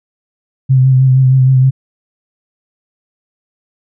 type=tone with vibrato; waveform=sine; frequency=130.81 Hz; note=C3; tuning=in tune; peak=-5 dBFS; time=0.69-1.71 s; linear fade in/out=20 ms; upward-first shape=sine; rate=6.4 Hz; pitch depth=30 cents each way; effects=none